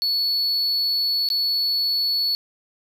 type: tone with dropouts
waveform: triangle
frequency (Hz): 4417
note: C#8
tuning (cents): -7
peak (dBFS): -18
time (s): 0.02-2.35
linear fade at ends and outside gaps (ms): 0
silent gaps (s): 1.288-1.302
effects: none